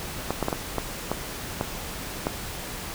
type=clicks; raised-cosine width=1 ms; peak=-10 dBFS; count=8; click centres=0.306 / 0.427 / 0.484 / 0.528 / 0.783 / 1.116 / 1.611 / 2.269 s; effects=pink hiss -35 dBFS RMS until 2.94 s